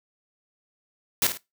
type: noise with echo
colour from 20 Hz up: white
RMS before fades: -21 dBFS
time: 1.22-1.27 s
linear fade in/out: 2 ms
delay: 52 ms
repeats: 2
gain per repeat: -9 dB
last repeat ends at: 1.374 s
effects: noise-tail reverb RT60 0.2 s tail -19 dB re dry